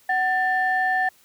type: tone pair together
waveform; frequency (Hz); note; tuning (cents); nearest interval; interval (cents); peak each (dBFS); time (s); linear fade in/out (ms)
sine; 748 / 1779.1; F#5 / A6; +19 / +19; octave + minor third; 1500; -21; 0.09-1.09; 5
effects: tanh soft clip ceiling -12 dBFS + white hiss -57 dBFS RMS until 1.24 s